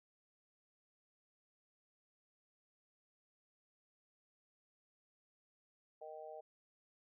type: harmonic tone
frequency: 155.56 Hz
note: D#3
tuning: in tune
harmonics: 3 / 4 / 5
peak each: -53 / -50 / -53 dBFS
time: 6.01-6.41 s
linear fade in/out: 10 ms
effects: none